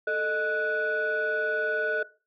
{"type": "tone cluster", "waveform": "sine", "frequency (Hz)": [439.8, 617, 1477], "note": ["A4", "D#5", "F#6"], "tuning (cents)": [-1, -15, -3], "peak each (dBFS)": [-28, -29, -26], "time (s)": [0.07, 2.03], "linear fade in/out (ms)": 5, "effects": ["noise-tail reverb RT60 0.3 s tail -18 dB re dry", "tanh soft clip ceiling -20 dBFS"]}